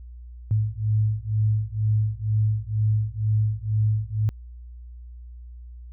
sine beating tone pair, 106.6 / 108.7 Hz, G#2 / A2, +46 / -21 cents, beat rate 2.1 Hz, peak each -23 dBFS, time 0.51-4.29 s, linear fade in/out 0 ms, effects added 60 Hz sine -38 dBFS peak until 5.92 s

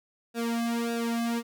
sawtooth tone with flanger, 233.1 Hz, A#3, in tune, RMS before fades -29 dBFS, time 0.34-1.43 s, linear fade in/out 50 ms, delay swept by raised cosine 0.94 to 2.14 ms, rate 1.7 Hz, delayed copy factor -0.95, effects none

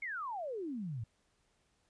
sine exponential sweep, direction down, 2237 to 103.8 Hz, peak -37 dBFS, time 0.02-1.04 s, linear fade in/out 5 ms, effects pink hiss -75 dBFS RMS until 1.89 s + resampled to 22050 Hz

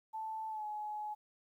sine tone with pitch glide, 879 to 845.1 Hz, A5 to G#5, -2 to +30 cents, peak -38 dBFS, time 0.13-1.15 s, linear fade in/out 20 ms, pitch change -68 cents, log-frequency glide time 0.49-0.65 s, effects 12-bit

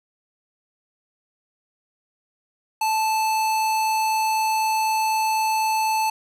square tone, 876 Hz, A5, 8 cents flat, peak -20 dBFS, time 2.81-6.1 s, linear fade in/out 5 ms, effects resampled to 32000 Hz + 8-bit

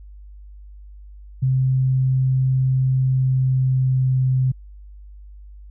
sine tone with pitch glide, 130.81 to 129.76 Hz, C3 to C3, 0 to -14 cents, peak -15 dBFS, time 1.42-4.52 s, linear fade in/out 10 ms, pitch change -14 cents, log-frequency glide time 3.03-4.27 s, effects added 50 Hz sine -38 dBFS peak until 5.7 s

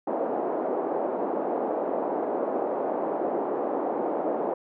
white band-pass noise, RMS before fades -28 dBFS, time 0.07-4.54 s, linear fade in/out 5 ms, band 280 to 740 Hz, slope 24 dB/octave, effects none

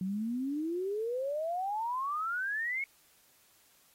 sine exponential sweep, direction up, 181.8 to 2217 Hz, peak -31 dBFS, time 0.01-2.84 s, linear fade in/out 2 ms, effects white hiss -65 dBFS RMS until 3.94 s + AAC 48 kbps

